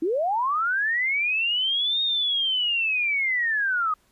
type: linear two-way sweep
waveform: sine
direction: up then down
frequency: 300 to 3729 to 1226 Hz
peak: -21 dBFS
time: 0.02-3.94 s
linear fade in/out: 5 ms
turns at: 2.02 s
effects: pink hiss -64 dBFS RMS until 4.11 s + resampled to 32000 Hz